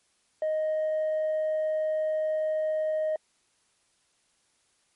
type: tone with tanh clipping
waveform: triangle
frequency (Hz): 623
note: D#5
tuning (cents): +2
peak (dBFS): -25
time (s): 0.42-3.16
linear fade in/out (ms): 2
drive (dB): 6
effects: white hiss -69 dBFS RMS until 4.95 s + MP3 48 kbps